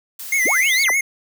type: noise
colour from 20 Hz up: blue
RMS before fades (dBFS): -32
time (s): 0.19-0.84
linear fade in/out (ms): 5
type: tone with vibrato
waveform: square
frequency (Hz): 2093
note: C7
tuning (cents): 0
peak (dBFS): -16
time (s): 0.32-1.01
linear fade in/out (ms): 5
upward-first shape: triangle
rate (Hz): 6.5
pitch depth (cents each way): 110
type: linear two-way sweep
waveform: sine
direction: up then down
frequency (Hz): 154.5 to 4740 to 154.5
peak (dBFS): -21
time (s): 0.45-0.91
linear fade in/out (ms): 10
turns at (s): 0.82
effects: none